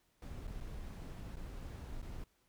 brown noise with dropouts, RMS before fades -45 dBFS, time 0.22-2.24 s, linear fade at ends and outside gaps 2 ms, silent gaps 0.471-0.476 / 0.604-0.608 / 1.358-1.368 / 2.017-2.026 s, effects pink hiss -75 dBFS RMS until 2.48 s

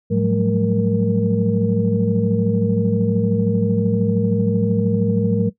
sine tone cluster, 107.5 / 177.3 / 190.3 / 216.1 / 468 Hz, A2 / F3 / F#3 / A3 / A#4, -40 / +26 / +49 / -31 / +7 cents, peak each -21 dBFS, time 0.1-5.5 s, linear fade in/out 20 ms, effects noise-tail reverb RT60 0.1 s tail -18 dB re dry + tanh soft clip ceiling -3 dBFS

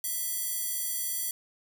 square tone with high-pass filter, 659.3 Hz, E5, in tune, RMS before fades -32 dBFS, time 0.04-1.31 s, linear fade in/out 2 ms, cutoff 10000 Hz, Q 0.67, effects none

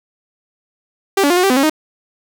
sawtooth tone with pitch steps, 391.8 / 285.8 / 352.9 / 362.7 / 390.8 / 252.9 / 273.8 / 310.6 Hz, G4 / D4 / F4 / F#4 / G4 / B3 / C#4 / D#4, -1 / -47 / +18 / -34 / -5 / +41 / -21 / -3 cents, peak -7 dBFS, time 1.17-1.698 s, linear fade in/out 5 ms, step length 66 ms, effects 7-bit

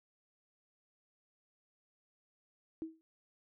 sine tone with exponential decay, 321.9 Hz, E4, 41 cents flat, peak -34 dBFS, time 2.82-3.01 s, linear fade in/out 0 ms, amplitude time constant 41 ms, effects none

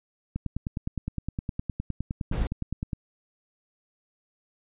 click train, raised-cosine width 5 ms, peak -17 dBFS, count 26, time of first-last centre 0.36-2.932 s, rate 9.72 Hz
brown noise, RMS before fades -28 dBFS, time 2.32-2.47 s, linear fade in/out 2 ms
effects resampled to 8000 Hz

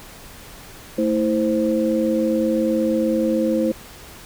sine tone cluster, 223.6 / 323.6 / 522 Hz, A3 / E4 / C5, +28 / -32 / -4 cents, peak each -21 dBFS, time 0.98-3.72 s, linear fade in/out 5 ms, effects pink hiss -41 dBFS RMS until 4.25 s

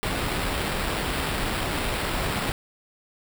pink noise with sample-and-hold, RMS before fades -27 dBFS, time 0.03-2.52 s, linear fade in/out 0 ms, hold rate 6300 Hz, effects none

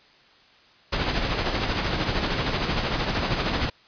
pink noise with tremolo, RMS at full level -23 dBFS, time 0.92-3.7 s, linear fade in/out 10 ms, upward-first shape sine, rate 13 Hz, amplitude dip 45%, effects white hiss -55 dBFS RMS until 3.87 s + resampled to 11025 Hz

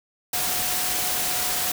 sine tone in noise, 730 Hz, F#5, 24 cents flat, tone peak -36 dBFS, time 0.33-1.72 s, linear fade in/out 5 ms, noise white, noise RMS -25 dBFS, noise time 0.33-1.72 s, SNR -14 dB, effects none

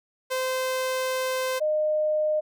sawtooth / sine tone pair in turn, 517 / 612.5 Hz, C5 / D#5, -21 / -27 cents, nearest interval minor third, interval 294 cents, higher second, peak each -21 dBFS, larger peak neither, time 0.3-1.6 / 1.6-2.41 s, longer first, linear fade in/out 20 ms, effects none

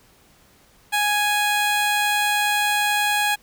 15% pulse tone, 830.6 Hz, G#5, in tune, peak -12 dBFS, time 0.92-3.36 s, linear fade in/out 20 ms, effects pink hiss -55 dBFS RMS until 3.42 s

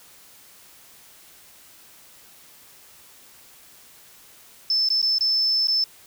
sine tone with dropouts, 5270 Hz, E8, 1 cent flat, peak -18 dBFS, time 4.7-5.84 s, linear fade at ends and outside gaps 2 ms, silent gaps 4.888-4.902 / 5.017-5.027 / 5.184-5.208 / 5.672-5.682 s, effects white hiss -50 dBFS RMS until 6.06 s

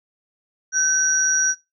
sine tone pair together, 1535 / 5772 Hz, G6 / F#8, -37 / -44 cents, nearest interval octave + major seventh, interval 2293 cents, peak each -21 / -17 dBFS, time 0.72-1.55 s, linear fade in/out 50 ms, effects noise-tail reverb RT60 0.2 s tail -17 dB re dry

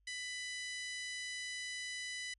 harmonic tone, 995 Hz, B5, 13 cents sharp, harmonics 2 / 3 / 4 / 5 / 6 / 7 / 8 / 9 / 10, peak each -43 / -49 / -49 / -51 / -52 / -55 / -58 / -56 / -57 dBFS, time 0.07-2.34 s, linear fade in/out 5 ms, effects added 50 Hz sine -70 dBFS peak until 2.38 s

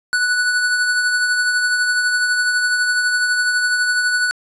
square tone with tremolo, 1480 Hz, F#6, in tune, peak -14 dBFS, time 0.13-4.31 s, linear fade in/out 0 ms, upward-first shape triangle, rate 12 Hz, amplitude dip 40%, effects resampled to 24000 Hz + 9-bit

